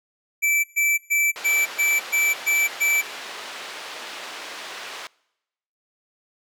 square tone bursts, 2323 Hz, D7, 20 cents flat, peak -18 dBFS, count 8, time 0.42-3.02 s, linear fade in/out 20 ms, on 220 ms, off 120 ms
white band-pass noise, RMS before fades -36 dBFS, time 1.36-5.07 s, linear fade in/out 0 ms, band 420 to 3400 Hz, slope 12 dB/octave
effects noise-tail reverb RT60 0.9 s tail -25 dB re dry

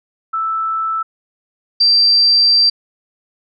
sine tone pair in turn, 1318.5 / 4699 Hz, E6 / D8, 0 / 0 cents, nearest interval octave + minor seventh, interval 2200 cents, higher second, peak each -16 / -8 dBFS, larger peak second, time 0.33-1.03 / 1.8-2.7 s, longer second, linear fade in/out 10 ms, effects none

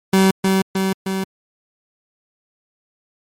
30% pulse tone with echo, 191.3 Hz, G3, 42 cents flat, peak -8 dBFS, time 0.13-0.31 s, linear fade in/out 5 ms, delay 310 ms, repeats 3, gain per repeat -3 dB, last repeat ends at 1.24 s, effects MP3 64 kbps

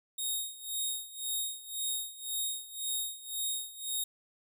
10% pulse tone with tremolo, 3729 Hz, A#7, in tune, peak -23 dBFS, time 0.18-4.04 s, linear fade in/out 5 ms, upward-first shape sine, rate 1.9 Hz, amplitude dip 85%, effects none

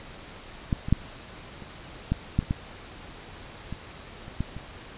clicks, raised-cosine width 5 ms, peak -11 / -19 / -6 / -29 / -11 / -9 / -29 / -12 / -21 / -28 / -14 / -24 dBFS, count 12, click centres 0.728 / 0.885 / 0.926 / 1.623 / 2.12 / 2.39 / 2.427 / 2.509 / 3.726 / 4.281 / 4.406 / 4.566 s, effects pink hiss -44 dBFS RMS until 4.97 s + resampled to 8000 Hz

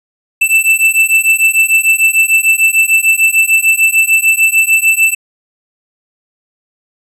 square beating tone pair, 2651 / 2657.7 Hz, E7 / E7, +9 / +14 cents, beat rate 6.7 Hz, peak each -11 dBFS, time 0.41-5.15 s, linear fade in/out 10 ms, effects resampled to 32000 Hz

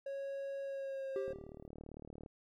triangle tone with pitch glide, 551 to 533.8 Hz, C#5 to C5, -11 to +35 cents, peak -37 dBFS, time 0.06-1.33 s, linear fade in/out 5 ms, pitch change -54 cents, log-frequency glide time 0.63-1.19 s
triangle tone with exponential decay, 392 Hz, G4, in tune, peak -32 dBFS, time 1.16-1.67 s, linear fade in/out 1 ms, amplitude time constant 110 ms
click train, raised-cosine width 2 ms, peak -36 dBFS, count 38, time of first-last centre 1.28-2.261 s, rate 37.7 Hz
effects none

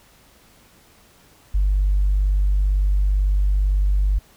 sine tone, 48.95 Hz, G1, 2 cents flat, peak -14 dBFS, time 1.54-4.19 s, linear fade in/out 10 ms, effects tanh soft clip ceiling -11 dBFS + pink hiss -53 dBFS RMS until 4.36 s

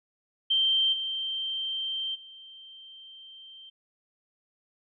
sine tone with level steps, 3137 Hz, G7, 1 cent sharp, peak -21 / -29 / -45 dBFS, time 0.5-3.7 s, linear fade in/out 10 ms, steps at 0.92 / 2.14 s, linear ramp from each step 20 ms, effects none

